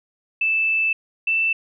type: tone pair in turn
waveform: sine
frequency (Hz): 2637 / 2660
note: E7 / E7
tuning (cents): 0 / +15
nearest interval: unison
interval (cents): 15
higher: second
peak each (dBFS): -17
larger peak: neither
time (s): 0.41-0.93 / 1.27-1.53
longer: first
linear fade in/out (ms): 5
effects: none